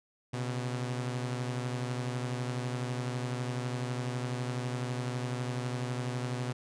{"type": "beating tone pair", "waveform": "sawtooth", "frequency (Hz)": [123.47, 135.47], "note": ["B2", "C#3"], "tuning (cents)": [0, -39], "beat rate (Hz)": 12, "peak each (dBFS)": [-29, -36], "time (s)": [0.33, 6.53], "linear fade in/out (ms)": 10, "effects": ["resampled to 22050 Hz"]}